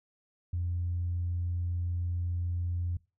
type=tone; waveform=sine; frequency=87.3 Hz; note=F2; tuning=in tune; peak=-28 dBFS; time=0.53-2.97 s; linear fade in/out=5 ms; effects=noise-tail reverb RT60 0.3 s tail -23 dB re dry + tanh soft clip ceiling -24 dBFS